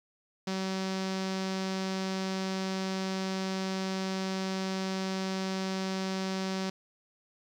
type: tone with low-pass filter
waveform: sawtooth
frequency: 190 Hz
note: F#3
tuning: 46 cents sharp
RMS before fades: -33 dBFS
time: 0.47-6.7 s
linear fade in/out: 5 ms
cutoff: 5300 Hz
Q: 2.3
effects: 10-bit